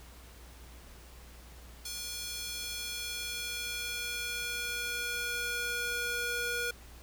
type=tone with high-pass filter sweep; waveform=square; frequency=479.6 Hz; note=A#4; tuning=49 cents sharp; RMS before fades=-36 dBFS; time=1.85-6.71 s; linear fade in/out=5 ms; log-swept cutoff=4500 to 990 Hz; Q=1.1; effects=added 60 Hz sine -51 dBFS peak until 7.02 s + pink hiss -55 dBFS RMS until 7.02 s